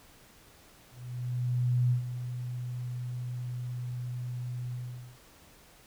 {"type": "tone with ADSR envelope", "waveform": "sine", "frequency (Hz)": 123.47, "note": "B2", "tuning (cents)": 0, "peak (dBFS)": -22, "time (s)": [0.91, 5.19], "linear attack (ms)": 1000, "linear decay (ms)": 110, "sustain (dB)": -11, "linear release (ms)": 460, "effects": ["pink hiss -57 dBFS RMS until 5.86 s"]}